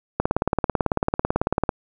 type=click train; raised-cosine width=1 ms; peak=-5 dBFS; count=28; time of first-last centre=0.2-1.692 s; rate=18.1 Hz; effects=none

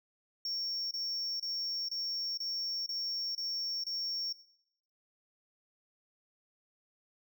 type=tone bursts; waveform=triangle; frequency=5490 Hz; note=F8; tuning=31 cents flat; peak=-33 dBFS; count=8; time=0.45-4.326 s; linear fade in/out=2 ms; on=460 ms; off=28 ms; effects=noise-tail reverb RT60 0.8 s tail -19 dB re dry

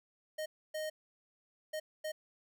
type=tone bursts at uneven times; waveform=square; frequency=620 Hz; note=D#5; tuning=6 cents flat; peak=-37 dBFS; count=4; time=0.38-0.46 / 0.74-0.9 / 1.73-1.8 / 2.04-2.12 s; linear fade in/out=10 ms; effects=none

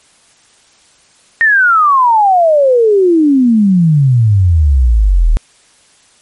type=exponential sweep; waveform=sine; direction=down; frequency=1859 to 36.71 Hz; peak=-5 dBFS; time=1.41-5.37 s; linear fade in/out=0 ms; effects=white hiss -48 dBFS RMS until 6.21 s + MP3 48 kbps

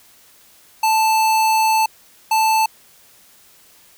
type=tone bursts at uneven times; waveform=square; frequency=880 Hz; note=A5; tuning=in tune; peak=-14 dBFS; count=2; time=0.83-1.86 / 2.31-2.66 s; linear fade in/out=5 ms; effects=white hiss -50 dBFS RMS until 3.97 s

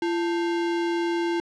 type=tone with sample-and-hold; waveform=sine; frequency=340.4 Hz; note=F4; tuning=44 cents flat; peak=-22 dBFS; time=0.02-1.4 s; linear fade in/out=2 ms; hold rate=1225 Hz; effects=low-pass 4000 Hz 12 dB/octave

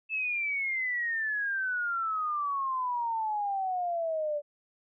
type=exponential sweep; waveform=sine; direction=down; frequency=2637 to 579 Hz; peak=-28 dBFS; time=0.09-4.42 s; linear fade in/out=50 ms; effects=none

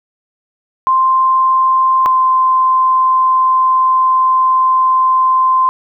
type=tone pair in turn; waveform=sine; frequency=1046.5 / 1038.7 Hz; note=C6 / C6; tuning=0 / -13 cents; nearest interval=unison; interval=13 cents; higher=first; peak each=-8 dBFS; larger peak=neither; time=0.87-2.06 / 2.06-5.69 s; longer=second; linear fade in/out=0 ms; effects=none

